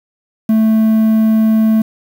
triangle tone with quantisation, 220 Hz, A3, in tune, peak -6 dBFS, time 0.49-1.82 s, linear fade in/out 5 ms, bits 6, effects none

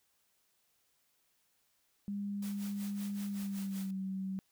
sine tone with pitch glide, 201.8 to 191.02 Hz, G#3 to G3, -49 to -45 cents, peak -35 dBFS, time 2.08-4.39 s, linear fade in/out 0 ms, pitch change -96 cents, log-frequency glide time 3.25-3.96 s
white noise with tremolo, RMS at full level -49 dBFS, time 2.42-3.91 s, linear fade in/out 5 ms, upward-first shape sine, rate 5.3 Hz, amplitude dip 75%
effects white hiss -75 dBFS RMS until 4.51 s

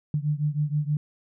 sine beating tone pair, 146.83 / 153.13 Hz, D3 / D#3, 0 / -27 cents, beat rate 6.3 Hz, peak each -25 / -27 dBFS, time 0.14-0.97 s, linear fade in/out 2 ms, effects none

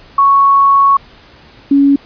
sine tone pair in turn, 1108.7 / 279.7 Hz, C#6 / C#4, 0 / +16 cents, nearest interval 2 octaves, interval 2384 cents, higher first, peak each -5 dBFS, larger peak neither, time 0.18-0.97 / 1.71-1.96 s, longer first, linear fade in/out 5 ms, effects pink hiss -41 dBFS RMS until 2.05 s + resampled to 11025 Hz

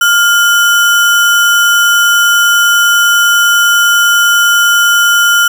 sine tone with sample-and-hold, 1405 Hz, F6, 10 cents sharp, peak -5 dBFS, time 0.01-5.48 s, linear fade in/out 5 ms, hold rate 4410 Hz, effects none

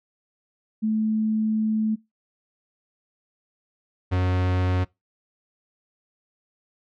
sine / 45% pulse tone pair in turn, 217.6 / 91.49 Hz, A3 / F#2, -19 / -19 cents, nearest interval octave + minor third, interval 1500 cents, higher first, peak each -20 dBFS, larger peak neither, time 0.82-1.96 / 4.11-4.85 s, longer first, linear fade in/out 20 ms, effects noise-tail reverb RT60 0.2 s tail -23 dB re dry + low-pass 3000 Hz 12 dB/octave

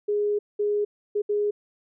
sine tone bursts at uneven times, 414.3 Hz, G#4, 4 cents flat, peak -21 dBFS, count 4, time 0.08-0.39 / 0.59-0.85 / 1.15-1.22 / 1.29-1.51 s, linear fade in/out 10 ms, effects none

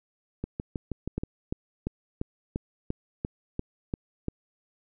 two click trains, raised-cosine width 3 ms, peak -16 / -18 dBFS, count 10 / 6, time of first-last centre 1.18-4.283 / 0.44-1.235 s, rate 2.9 / 6.29 Hz, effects none

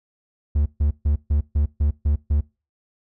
triangle tone bursts, 73.42 Hz, D2, in tune, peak -14 dBFS, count 8, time 0.55-2.41 s, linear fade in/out 10 ms, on 110 ms, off 140 ms, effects noise-tail reverb RT60 0.3 s tail -23 dB re dry

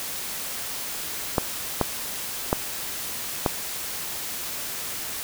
clicks, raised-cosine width 1 ms, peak -5 dBFS, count 4, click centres 1.382 / 1.813 / 2.529 / 3.462 s, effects white hiss -32 dBFS RMS until 5.23 s

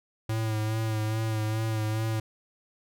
square tone with vibrato, 109.7 Hz, A2, 5 cents flat, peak -27 dBFS, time 0.29-2.2 s, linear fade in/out 5 ms, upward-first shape sine, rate 2.4 Hz, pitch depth 31 cents each way, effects none

